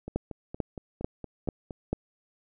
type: two click trains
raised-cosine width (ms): 2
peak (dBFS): -24 / -14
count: 8 / 5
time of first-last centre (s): 0.08-1.708 / 0.16-1.93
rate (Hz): 4.3 / 2.26
effects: none